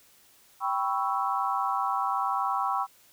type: chord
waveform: sine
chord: C# half-diminished seventh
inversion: second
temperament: equal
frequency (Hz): 784 / 987.8 / 1108.7 / 1318.5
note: G5 / B5 / C#6 / E6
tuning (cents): 0 / 0 / 0 / 0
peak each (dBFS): -30 / -31 / -30 / -32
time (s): 0.6-2.87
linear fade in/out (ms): 50
effects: white hiss -59 dBFS RMS until 3.12 s